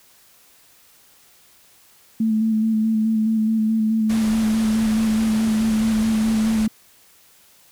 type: tone with vibrato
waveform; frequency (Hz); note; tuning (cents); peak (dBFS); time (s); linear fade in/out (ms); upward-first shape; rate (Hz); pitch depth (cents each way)
sine; 220; A3; 0; -16; 2.2-6.68; 5; square; 4.7; 20
type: low-pass noise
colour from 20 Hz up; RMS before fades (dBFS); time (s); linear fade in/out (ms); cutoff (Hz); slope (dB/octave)
pink; -32; 4.09-6.67; 10; 12000; 48
effects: white hiss -53 dBFS RMS until 7.71 s